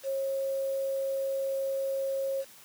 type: tone with quantisation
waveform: sine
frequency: 542 Hz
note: C#5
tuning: 39 cents flat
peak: -28 dBFS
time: 0.03-2.45 s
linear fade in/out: 50 ms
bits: 8
effects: white hiss -53 dBFS RMS until 2.64 s + high-pass 100 Hz 12 dB/octave